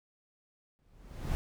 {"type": "noise with exponential growth", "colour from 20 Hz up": "brown", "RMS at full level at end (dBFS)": -30, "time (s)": [0.79, 1.35], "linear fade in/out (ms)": 0, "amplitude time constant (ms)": 120, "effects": []}